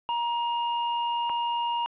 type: tone with dropouts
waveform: square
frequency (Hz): 945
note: A#5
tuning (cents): +23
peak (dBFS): -26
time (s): 0.09-1.86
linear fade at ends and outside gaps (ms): 0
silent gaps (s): 1.295-1.299
effects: resampled to 8000 Hz + 9-bit